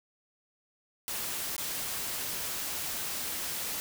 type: noise with dropouts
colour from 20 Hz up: white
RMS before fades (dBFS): -35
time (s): 1.08-3.8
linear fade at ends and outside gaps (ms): 0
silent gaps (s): 1.565-1.58
effects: none